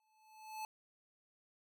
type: tone with exponential growth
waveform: square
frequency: 868 Hz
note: A5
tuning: 24 cents flat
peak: -40 dBFS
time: 0-0.65 s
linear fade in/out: 1 ms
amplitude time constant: 140 ms
effects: none